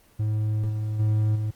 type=tone with level steps; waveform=triangle; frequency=107.4 Hz; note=A2; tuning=41 cents flat; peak=-20 / -23 / -17 / -22 dBFS; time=0.19-1.51 s; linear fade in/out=10 ms; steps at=0.69 / 0.99 / 1.35 s; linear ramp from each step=10 ms; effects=pink hiss -58 dBFS RMS until 1.55 s + Opus 24 kbps